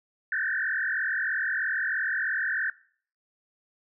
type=tone with frequency modulation; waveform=sine; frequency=1661.2 Hz; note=G#6; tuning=in tune; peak=-25 dBFS; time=0.32-2.7 s; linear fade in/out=2 ms; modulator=43.1 Hz; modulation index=4; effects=noise-tail reverb RT60 0.5 s tail -20 dB re dry